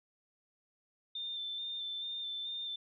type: tone with vibrato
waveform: sine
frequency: 3577 Hz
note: A7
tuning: 28 cents sharp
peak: -37 dBFS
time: 1.15-2.76 s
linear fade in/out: 5 ms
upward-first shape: square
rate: 2.3 Hz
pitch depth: 18 cents each way
effects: none